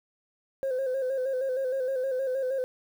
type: tone with vibrato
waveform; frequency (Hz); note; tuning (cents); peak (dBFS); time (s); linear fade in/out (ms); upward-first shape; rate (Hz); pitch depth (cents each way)
sine; 523.3; C5; 0; -24; 0.63-2.64; 0; square; 6.4; 49
effects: tanh soft clip ceiling -24 dBFS + 9-bit